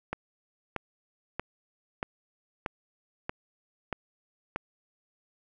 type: click train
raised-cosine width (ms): 0.5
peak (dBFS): -16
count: 8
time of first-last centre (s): 0.13-4.56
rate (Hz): 1.58
effects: none